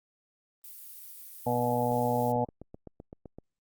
violet noise, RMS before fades -46 dBFS, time 0.64-2.32 s, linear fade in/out 2 ms
harmonic tone, 121.7 Hz, B2, 25 cents flat, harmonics 1 / 2 / 4 / 5 / 6 / 7, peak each -33 / -32 / -31 / -33 / -33 / -31 dBFS, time 1.46-2.45 s, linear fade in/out 10 ms
click train, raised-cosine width 2 ms, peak -30 dBFS, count 9, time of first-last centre 2.36-3.386 s, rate 7.8 Hz
effects Opus 32 kbps

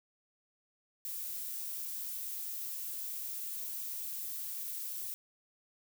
violet noise, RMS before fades -40 dBFS, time 1.05-5.14 s, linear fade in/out 0 ms, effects none

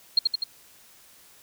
sine tone with echo, 4234 Hz, C8, 20 cents sharp, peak -14 dBFS, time 0.17-0.19 s, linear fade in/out 5 ms, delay 83 ms, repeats 3, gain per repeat -3 dB, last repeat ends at 0.439 s, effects white hiss -54 dBFS RMS until 1.42 s

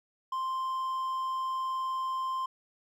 triangle tone, 1046.5 Hz, C6, in tune, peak -28 dBFS, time 0.32-2.46 s, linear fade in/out 5 ms, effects none

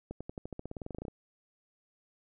accelerating click train, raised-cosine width 2 ms, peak -26 dBFS, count 18, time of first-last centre 0.11-1.082 s, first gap 96 ms, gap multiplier 0.93, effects none

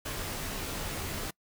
pink noise with comb filter, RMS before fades -36 dBFS, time 0.05-1.31 s, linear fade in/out 10 ms, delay 17 ms, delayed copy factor -0.6, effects noise-tail reverb RT60 0.1 s tail -25 dB re dry

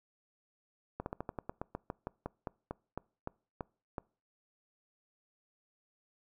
slowing click train, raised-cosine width 1 ms, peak -23 dBFS, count 18, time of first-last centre 1-3.982 s, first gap 61 ms, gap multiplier 1.12, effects noise-tail reverb RT60 0.4 s tail -25 dB re dry

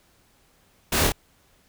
pink noise with echo, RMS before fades -23 dBFS, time 0.92-1.07 s, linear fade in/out 5 ms, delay 26 ms, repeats 2, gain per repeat -2 dB, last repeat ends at 1.122 s, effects pink hiss -61 dBFS RMS until 1.68 s

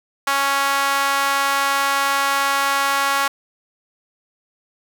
sawtooth tone with high-pass filter, 277.2 Hz, C#4, in tune, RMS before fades -19 dBFS, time 0.27-3.28 s, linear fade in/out 5 ms, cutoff 1100 Hz, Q 2, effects none

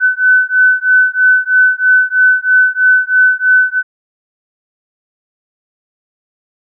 sine beating tone pair, 1507 / 1510.1 Hz, F#6 / F#6, +31 / +35 cents, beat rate 3.1 Hz, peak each -10 dBFS, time 0-3.83 s, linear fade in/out 50 ms, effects none

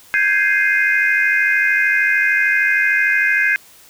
sine chord, Ab major seventh, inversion third, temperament equal, 1568 / 1661.2 / 2093 / 2489 Hz, G6 / Ab6 / C7 / Eb7, 0 / 0 / 0 / 0 cents, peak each -18 / -17 / -17 / -21 dBFS, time 0.14-3.56 s, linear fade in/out 0 ms, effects tanh soft clip ceiling -3 dBFS + white hiss -46 dBFS RMS until 3.89 s

